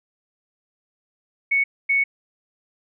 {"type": "tone bursts at uneven times", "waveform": "sine", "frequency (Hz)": 2217, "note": "C#7", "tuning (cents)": 0, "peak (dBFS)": -16, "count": 2, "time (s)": [[1.51, 1.64], [1.89, 2.04]], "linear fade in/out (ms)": 10, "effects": []}